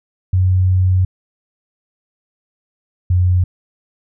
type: tone pair in turn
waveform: sine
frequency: 92.5 / 90.34 Hz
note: F#2 / F#2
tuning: 0 / -41 cents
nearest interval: unison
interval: 41 cents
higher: first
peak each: -10 dBFS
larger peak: neither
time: 0.33-1.05 / 3.1-3.44 s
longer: first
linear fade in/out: 5 ms
effects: none